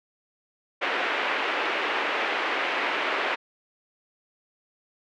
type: band-pass noise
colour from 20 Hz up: white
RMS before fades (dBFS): -27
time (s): 0.81-3.36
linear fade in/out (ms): 20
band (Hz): 320 to 2600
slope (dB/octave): 24
effects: none